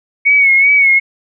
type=tone with vibrato; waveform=sine; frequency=2217 Hz; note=C#7; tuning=in tune; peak=-6 dBFS; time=0.25-1 s; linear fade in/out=20 ms; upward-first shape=sine; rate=2.6 Hz; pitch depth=54 cents each way; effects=none